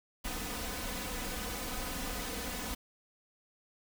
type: noise with comb filter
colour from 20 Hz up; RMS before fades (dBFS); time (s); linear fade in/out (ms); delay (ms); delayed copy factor
pink; -38; 0.24-2.75; 10; 4; +0.75
effects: none